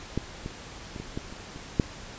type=clicks; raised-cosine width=3 ms; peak=-13 / -20 / -25 / -23 / -18 / -28 / -27 / -7 dBFS; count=8; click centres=0.176 / 0.461 / 0.962 / 1 / 1.175 / 1.325 / 1.561 / 1.798 s; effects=pink hiss -43 dBFS RMS until 2.18 s + resampled to 16000 Hz